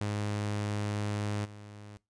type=tone with level steps; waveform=sawtooth; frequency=103.83 Hz; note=G#2; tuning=in tune; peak=-27 / -42 dBFS; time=0.01-1.97 s; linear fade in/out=0 ms; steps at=1.44 s; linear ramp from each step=20 ms; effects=noise-tail reverb RT60 0.2 s tail -20 dB re dry + resampled to 22050 Hz